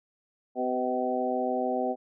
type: harmonic tone with a mistuned harmonic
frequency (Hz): 127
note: B2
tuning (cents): +49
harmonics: 2 / 3 / 4 / 5 / 6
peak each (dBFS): -32 / -34 / -32 / -32 / -31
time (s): 0.55-1.96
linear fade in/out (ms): 50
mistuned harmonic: 4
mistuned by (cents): -22
effects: none